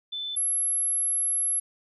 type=tone pair in turn; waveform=sine; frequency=3520 / 11130 Hz; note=A7 / F9; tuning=0 / -7 cents; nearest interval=octave + minor sixth; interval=1993 cents; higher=second; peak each=-30 / -23 dBFS; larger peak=second; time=0.12-0.36 / 0.36-1.6 s; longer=second; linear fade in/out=10 ms; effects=none